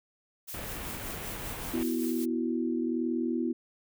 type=noise with tremolo; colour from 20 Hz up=blue; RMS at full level=-40 dBFS; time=0.47-2.26 s; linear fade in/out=20 ms; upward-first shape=sine; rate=5.2 Hz; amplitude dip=40%
type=low-pass noise; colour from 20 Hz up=pink; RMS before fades=-40 dBFS; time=0.54-1.83 s; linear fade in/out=0 ms; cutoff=3400 Hz; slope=24 dB/octave
type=chord; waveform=sine; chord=B suspended fourth; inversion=none; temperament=just; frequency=246.9 / 329.3 / 370.4 Hz; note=B3 / E4 / F#4; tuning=0 / -2 / +2 cents; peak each=-30 / -31 / -36 dBFS; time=1.73-3.53 s; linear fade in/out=10 ms
effects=none